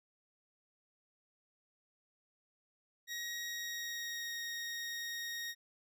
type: tone with pitch glide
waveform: 20% pulse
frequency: 1892 to 1869.2 Hz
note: A#6 to A#6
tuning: +25 to +4 cents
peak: -34 dBFS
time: 3.07-5.55 s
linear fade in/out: 50 ms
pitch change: -21 cents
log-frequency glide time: 3.45-4.38 s
effects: none